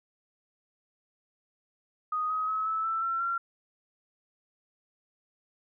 sine tone with pitch steps, 1244.5 / 1264.8 / 1285.4 / 1306.4 / 1327.7 / 1349.3 / 1371.3 Hz, D#6 / D#6 / E6 / E6 / E6 / E6 / F6, 0 / +28 / -44 / -16 / +12 / +40 / -32 cents, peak -27 dBFS, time 2.12-3.38 s, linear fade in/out 5 ms, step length 180 ms, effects none

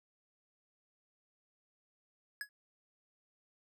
square tone with exponential decay, 1680 Hz, G#6, 19 cents sharp, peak -35 dBFS, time 2.41-2.49 s, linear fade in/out 1 ms, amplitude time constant 17 ms, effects none

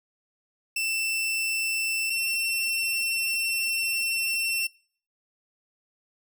sawtooth tone pair in turn, 2672 / 2703 Hz, E7 / E7, +23 / +43 cents, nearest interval unison, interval 20 cents, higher second, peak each -22 dBFS, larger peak neither, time 0.76-2.1 / 2.1-4.67 s, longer second, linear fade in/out 5 ms, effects noise-tail reverb RT60 0.5 s tail -23 dB re dry

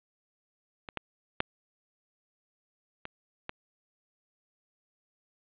clicks, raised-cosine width 0.3 ms, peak -23 / -16 / -9 / -21 / -18 dBFS, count 5, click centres 0.888 / 0.973 / 1.404 / 3.054 / 3.494 s, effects resampled to 8000 Hz + 8-bit

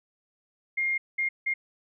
sine tone bursts at uneven times, 2125 Hz, C7, 26 cents sharp, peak -24 dBFS, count 3, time 0.77-0.98 / 1.18-1.29 / 1.46-1.54 s, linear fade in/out 10 ms, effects none

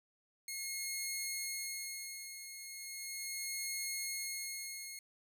10% pulse tone with tremolo, 2159 Hz, C#7, 46 cents flat, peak -28 dBFS, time 0.48-4.99 s, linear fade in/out 2 ms, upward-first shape sine, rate 0.37 Hz, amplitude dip 65%, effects none

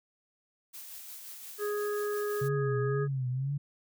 blue noise with tremolo, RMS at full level -44 dBFS, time 0.73-2.49 s, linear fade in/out 20 ms, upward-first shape sine, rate 5.7 Hz, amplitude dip 30%
harmonic tone, 415.3 Hz, G#4, in tune, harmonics 1 / 3 / 4, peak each -30 / -40 / -42 dBFS, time 1.58-3.08 s, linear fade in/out 50 ms
sine tone with vibrato, 133.5 Hz, C3, 35 cents sharp, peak -29 dBFS, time 2.41-3.58 s, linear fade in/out 10 ms, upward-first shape triangle, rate 2 Hz, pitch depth 130 cents each way
effects none

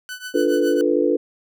sawtooth tone with tremolo, 1498 Hz, F#6, 21 cents sharp, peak -24 dBFS, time 0.09-0.81 s, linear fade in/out 0 ms, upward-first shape triangle, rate 7.2 Hz, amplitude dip 90%
sine chord, B half-diminished seventh, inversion first, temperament equal, 293.7 / 349.2 / 440 / 493.9 Hz, D4 / F4 / A4 / B4, 0 / 0 / 0 / 0 cents, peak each -21 dBFS, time 0.34-1.17 s, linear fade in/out 10 ms
effects none

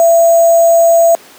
sine tone with sample-and-hold, 670 Hz, E5, 28 cents sharp, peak -4 dBFS, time 0-1.15 s, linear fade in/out 0 ms, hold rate 7350 Hz, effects pink hiss -38 dBFS RMS until 1.38 s + high-pass 300 Hz 12 dB/octave

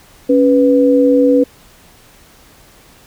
sine tone pair together, 277.2 / 493.9 Hz, C#4 / B4, 0 / 0 cents, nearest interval minor seventh, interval 1000 cents, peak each -10 dBFS, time 0.29-1.44 s, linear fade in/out 10 ms, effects pink hiss -45 dBFS RMS until 3.06 s

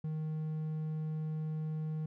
triangle tone, 156 Hz, D#3, 5 cents sharp, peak -32 dBFS, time 0.04-2.06 s, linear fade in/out 5 ms, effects none

